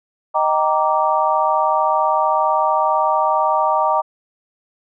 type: chord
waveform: sine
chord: Eb major seventh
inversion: none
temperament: just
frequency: 622.3 / 777.8 / 933.4 / 1166.7 Hz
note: Eb5 / G5 / Bb5 / D6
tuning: 0 / -14 / +2 / -12 cents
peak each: -20 / -20 / -18 / -20 dBFS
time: 0.34-4.02 s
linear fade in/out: 20 ms
effects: none